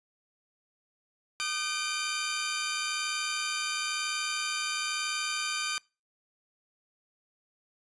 15% pulse tone cluster, 1219 / 1532 / 2357 Hz, D#6 / G6 / D7, -36 / -40 / +6 cents, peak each -28 dBFS, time 1.4-5.78 s, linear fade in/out 0 ms, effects noise-tail reverb RT60 0.3 s tail -25 dB re dry + resampled to 22050 Hz

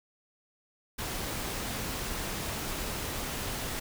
pink noise, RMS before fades -35 dBFS, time 0.98-3.8 s, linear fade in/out 10 ms, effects none

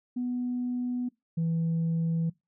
sine tone pair in turn, 246.9 / 164.79 Hz, B3 / E3, 0 / 0 cents, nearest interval perfect fifth, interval 700 cents, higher first, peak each -27 / -23 dBFS, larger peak second, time 0.16-1.09 / 1.37-2.3 s, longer neither, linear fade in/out 10 ms, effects noise-tail reverb RT60 0.2 s tail -23 dB re dry + tanh soft clip ceiling -23 dBFS

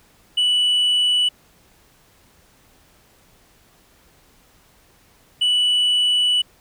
sine tone pair in turn, 2960 / 2960 Hz, F#7 / F#7, 0 / 0 cents, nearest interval unison, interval 0 cents, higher neither, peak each -12 dBFS, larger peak neither, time 0.37-1.29 / 5.41-6.42 s, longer second, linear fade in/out 10 ms, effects tanh soft clip ceiling -14 dBFS + pink hiss -55 dBFS RMS until 6.6 s

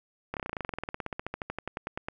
slowing click train, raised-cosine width 0.5 ms, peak -18 dBFS, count 30, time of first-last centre 0.34-2.085 s, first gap 28 ms, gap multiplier 1.05, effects none

